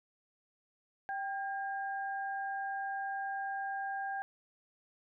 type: tone pair together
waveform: sine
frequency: 784 / 1614.9 Hz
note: G5 / G#6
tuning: 0 / -49 cents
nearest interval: octave + minor second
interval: 1251 cents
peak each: -36 / -40 dBFS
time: 1.09-4.22 s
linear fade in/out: 0 ms
effects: none